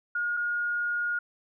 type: tone pair in turn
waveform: sine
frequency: 1431 / 1431 Hz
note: F6 / F6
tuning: +42 / +42 cents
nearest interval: unison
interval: 0 cents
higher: neither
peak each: -26 dBFS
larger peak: neither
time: 0.15-0.37 / 0.37-1.19 s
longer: second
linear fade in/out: 5 ms
effects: none